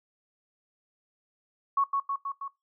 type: tone with echo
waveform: sine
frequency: 1108.7 Hz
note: C#6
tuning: in tune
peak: -21 dBFS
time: 1.77-1.84 s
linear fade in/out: 5 ms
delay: 160 ms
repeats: 4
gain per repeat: -3 dB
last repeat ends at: 2.48 s
effects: noise-tail reverb RT60 0.2 s tail -20 dB re dry